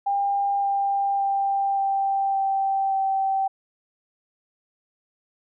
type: tone with pitch steps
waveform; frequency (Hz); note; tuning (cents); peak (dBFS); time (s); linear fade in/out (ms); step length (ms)
sine; 800 / 794.9 / 789.9 / 784.9 / 779.9 / 775; G5 / G5 / G5 / G5 / G5 / G5; +35 / +24 / +13 / +2 / -9 / -20; -20; 0.06-3.48; 10; 570
effects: none